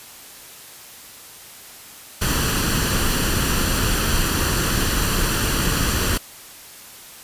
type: noise with comb filter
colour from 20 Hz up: pink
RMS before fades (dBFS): -20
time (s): 2.21-6.18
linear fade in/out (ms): 10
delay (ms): 0.68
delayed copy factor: +0.55
effects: white hiss -41 dBFS RMS until 7.23 s + resampled to 32000 Hz